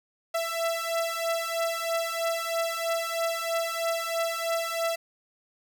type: beating tone pair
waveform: sawtooth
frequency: 664 / 667.1 Hz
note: E5 / E5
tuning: +12 / +20 cents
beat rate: 3.1 Hz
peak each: -26 / -26 dBFS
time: 0.34-4.96 s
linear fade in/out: 10 ms
effects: none